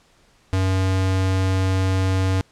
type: tone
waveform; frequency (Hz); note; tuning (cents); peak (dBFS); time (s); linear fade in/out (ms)
square; 94.5; F#2; +37; -18; 0.53-2.41; 0
effects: pink hiss -57 dBFS RMS until 2.51 s + low-pass 8000 Hz 12 dB/octave